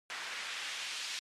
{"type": "noise with band-pass filter sweep", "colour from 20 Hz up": "white", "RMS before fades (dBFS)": -40, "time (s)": [0.1, 1.19], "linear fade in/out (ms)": 0, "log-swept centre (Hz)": [1600, 3300], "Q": 1.1, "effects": ["low-pass 8000 Hz 12 dB/octave", "MP3 64 kbps"]}